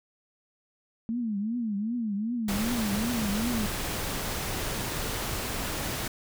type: tone with vibrato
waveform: sine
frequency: 220.3 Hz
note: A3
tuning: 2 cents sharp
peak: -27 dBFS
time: 1.09-3.66 s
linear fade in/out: 0 ms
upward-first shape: triangle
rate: 2.6 Hz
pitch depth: 210 cents each way
type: noise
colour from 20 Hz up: pink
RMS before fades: -32 dBFS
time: 2.48-6.08 s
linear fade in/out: 5 ms
effects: none